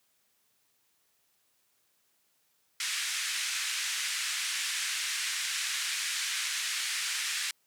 pink band-pass noise, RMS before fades -33 dBFS, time 2.8-7.51 s, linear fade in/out 2 ms, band 1700 to 9600 Hz, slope 24 dB/octave, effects white hiss -72 dBFS RMS until 7.66 s + high-pass 80 Hz 12 dB/octave

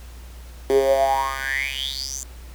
10% pulse tone with high-pass filter sweep, 134.8 Hz, C#3, 48 cents flat, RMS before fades -22 dBFS, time 0.7-2.23 s, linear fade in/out 0 ms, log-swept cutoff 360 to 7100 Hz, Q 9.9, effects added 60 Hz sine -37 dBFS peak until 2.54 s + pink hiss -48 dBFS RMS until 2.54 s

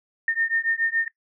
sine beating tone pair, 1819 / 1826.1 Hz, A#6 / A#6, -43 / -36 cents, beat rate 7.1 Hz, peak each -24 dBFS, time 0.28-1.08 s, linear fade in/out 2 ms, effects noise-tail reverb RT60 0.1 s tail -21 dB re dry

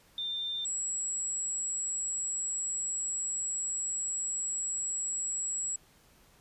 sine tone pair in turn, 3594 / 7742 Hz, A7 / B8, +36 / -35 cents, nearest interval octave + minor second, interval 1329 cents, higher second, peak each -32 / -31 dBFS, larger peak second, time 0.18-0.65 / 0.65-5.76 s, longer second, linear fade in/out 2 ms, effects pink hiss -62 dBFS RMS until 6.4 s + resampled to 32000 Hz

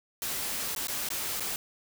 white noise with dropouts, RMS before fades -33 dBFS, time 0.22-1.56 s, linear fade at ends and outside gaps 1 ms, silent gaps 0.75-0.762 / 0.871-0.883 / 1.088-1.103 / 1.398-1.405 s, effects none

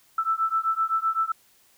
sine beating tone pair, 1318.5 / 1326.3 Hz, E6 / E6, 0 / +10 cents, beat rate 7.8 Hz, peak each -25 dBFS, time 0.18-1.32 s, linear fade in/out 5 ms, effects white hiss -60 dBFS RMS until 1.77 s

